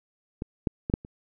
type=clicks; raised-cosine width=3 ms; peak=-18 / -11 / -16 / -7 / -28 dBFS; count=5; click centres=0.421 / 0.672 / 0.899 / 0.939 / 1.049 s; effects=none